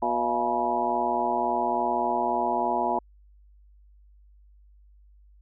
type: harmonic tone with a mistuned harmonic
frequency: 121.1 Hz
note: B2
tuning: 34 cents flat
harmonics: 2 / 3 / 4 / 5 / 6 / 7 / 8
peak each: -34 / -32 / -37 / -34 / -28 / -28 / -29 dBFS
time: 0.02-2.99 s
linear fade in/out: 5 ms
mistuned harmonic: 6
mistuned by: -92 cents
effects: added 50 Hz sine -52 dBFS peak until 5.41 s